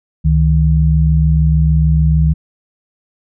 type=tone pair together; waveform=sine; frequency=69.6 / 156.25 Hz; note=C#2 / D#3; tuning=+8 / +8 cents; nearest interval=octave + major second; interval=1400 cents; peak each=-11 dBFS; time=0.24-2.34 s; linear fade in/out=20 ms; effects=none